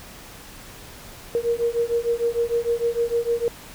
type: beating tone pair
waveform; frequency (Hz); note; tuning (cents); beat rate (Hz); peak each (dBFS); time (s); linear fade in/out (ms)
sine; 466.2 / 472.8; A#4 / A#4; 0 / +24; 6.6; -23; 1.35-3.48; 0
effects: pink hiss -42 dBFS RMS until 3.74 s